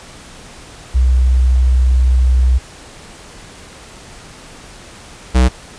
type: tone pair in turn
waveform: sine / square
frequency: 63.3 / 63.05 Hz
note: B1 / B1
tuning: +43 / +36 cents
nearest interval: unison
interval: 7 cents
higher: first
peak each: -8 dBFS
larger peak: neither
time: 0.94-2.59 / 5.34-5.49 s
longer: first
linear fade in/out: 20 ms
effects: pink hiss -37 dBFS RMS until 5.78 s + resampled to 22050 Hz